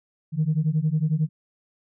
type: beating tone pair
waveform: sine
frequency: 150.1 / 161.1 Hz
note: D3 / E3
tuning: +38 / -39 cents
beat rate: 11 Hz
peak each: -22 dBFS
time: 0.32-1.29 s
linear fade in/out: 50 ms
effects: tanh soft clip ceiling -14 dBFS